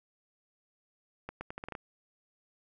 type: accelerating click train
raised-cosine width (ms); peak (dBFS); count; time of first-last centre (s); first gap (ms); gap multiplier
0.5; -24; 8; 1.29-1.752; 120; 0.79
effects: none